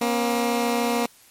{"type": "tone pair together", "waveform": "15% pulse", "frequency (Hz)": [237.4, 270.9], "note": ["A#3", "C#4"], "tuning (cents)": [32, -40], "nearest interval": "major second", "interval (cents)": 228, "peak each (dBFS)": [-15, -22], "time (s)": [0.01, 1.06], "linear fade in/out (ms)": 5, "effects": ["white hiss -53 dBFS RMS until 1.3 s", "MP3 64 kbps"]}